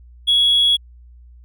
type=tone; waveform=triangle; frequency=3347 Hz; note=G#7; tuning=13 cents sharp; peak=-9 dBFS; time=0.27-0.77 s; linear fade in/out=20 ms; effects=tanh soft clip ceiling -8 dBFS + added 60 Hz sine -41 dBFS peak until 1.44 s